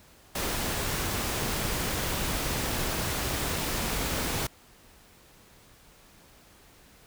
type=noise; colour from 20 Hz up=pink; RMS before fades=-30 dBFS; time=0.35-4.47 s; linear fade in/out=5 ms; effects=pink hiss -56 dBFS RMS until 7.06 s